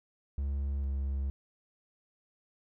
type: tone pair in turn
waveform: triangle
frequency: 69.6 / 68.44 Hz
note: C#2 / C#2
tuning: +8 / -22 cents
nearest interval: unison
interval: 30 cents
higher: first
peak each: -28 dBFS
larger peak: neither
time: 0.38-0.84 / 0.84-1.3 s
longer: neither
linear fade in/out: 0 ms
effects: none